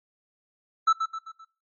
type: tone with echo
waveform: triangle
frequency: 1318.5 Hz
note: E6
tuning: in tune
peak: -14 dBFS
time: 0.87-0.93 s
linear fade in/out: 10 ms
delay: 130 ms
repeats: 4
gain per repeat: -7 dB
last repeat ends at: 1.45 s
effects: noise-tail reverb RT60 0.3 s tail -19 dB re dry + MP3 32 kbps